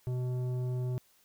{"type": "tone with tanh clipping", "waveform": "sine", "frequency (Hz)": 125.6, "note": "B2", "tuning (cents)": 30, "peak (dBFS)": -32, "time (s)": [0.07, 0.98], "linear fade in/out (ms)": 0, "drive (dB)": 11, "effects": ["white hiss -66 dBFS RMS until 1.24 s"]}